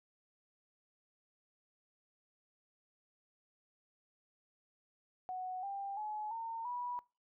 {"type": "tone with pitch steps", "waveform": "sine", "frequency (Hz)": [740, 793.1, 850, 911, 976.4], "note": ["F#5", "G5", "G#5", "A#5", "B5"], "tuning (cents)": [0, 20, 40, -40, -20], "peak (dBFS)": -38, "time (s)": [5.29, 6.99], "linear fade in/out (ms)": 0, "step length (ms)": 340, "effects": ["noise-tail reverb RT60 0.3 s tail -22 dB re dry"]}